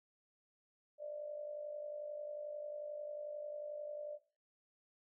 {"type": "tone with amplitude modulation", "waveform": "sine", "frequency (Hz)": 594, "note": "D5", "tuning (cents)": 20, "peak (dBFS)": -39, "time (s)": [0.98, 4.19], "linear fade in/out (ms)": 50, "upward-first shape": "sine", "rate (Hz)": 51.2, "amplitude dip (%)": 65, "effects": ["noise-tail reverb RT60 0.4 s tail -18 dB re dry"]}